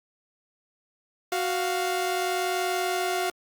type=tone pair together; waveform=sawtooth; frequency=370 / 699.5 Hz; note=F#4 / F5; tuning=0 / +3 cents; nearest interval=major seventh; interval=1103 cents; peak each=-24 dBFS; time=1.32-3.3 s; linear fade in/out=2 ms; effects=Opus 48 kbps